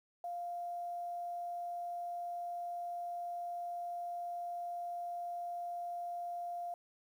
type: tone with quantisation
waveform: sine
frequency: 698.5 Hz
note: F5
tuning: in tune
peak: -38 dBFS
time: 0.24-6.74 s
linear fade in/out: 2 ms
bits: 11
effects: none